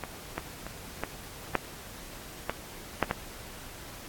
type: clicks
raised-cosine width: 0.5 ms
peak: -17 / -15 / -23 / -15 / -8 / -11 / -7 / -11 dBFS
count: 8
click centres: 0.037 / 0.38 / 0.666 / 1.036 / 1.553 / 2.496 / 3.027 / 3.111 s
effects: pink hiss -45 dBFS RMS until 4.08 s + AAC 64 kbps